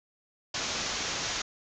white low-pass noise, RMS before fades -33 dBFS, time 0.54-1.42 s, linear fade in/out 5 ms, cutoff 6900 Hz, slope 96 dB/octave, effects none

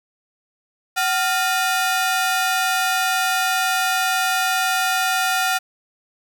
sawtooth ring-modulated tone, 1076 Hz, C6, 48 cents sharp, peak -11 dBFS, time 0.96-5.59 s, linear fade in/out 20 ms, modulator 323 Hz, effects 8-bit

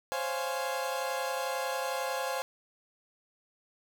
30% pulse chord, Db major seventh, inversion third, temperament equal, 523.3 / 554.4 / 698.5 / 830.6 Hz, C5 / Db5 / F5 / Ab5, 0 / 0 / 0 / 0 cents, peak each -32 / -37 / -36 / -34 dBFS, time 0.12-2.42 s, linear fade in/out 0 ms, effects none

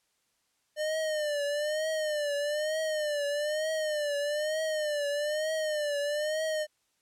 square tone with vibrato, 603 Hz, D5, 46 cents sharp, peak -29 dBFS, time 0.76-6.67 s, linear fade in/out 50 ms, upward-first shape triangle, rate 1.1 Hz, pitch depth 97 cents each way, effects white hiss -74 dBFS RMS until 7.01 s + low-pass 10000 Hz 12 dB/octave

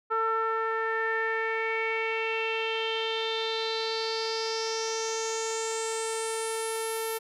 sawtooth tone with low-pass filter sweep, 447.6 Hz, A4, 30 cents sharp, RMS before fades -30 dBFS, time 0.1-7.19 s, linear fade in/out 20 ms, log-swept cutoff 1300 to 12000 Hz, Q 5.6, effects none

